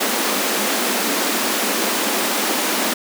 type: high-pass noise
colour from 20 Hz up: pink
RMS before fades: -20 dBFS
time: 0-2.94 s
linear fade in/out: 10 ms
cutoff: 200 Hz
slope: 96 dB/octave
effects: none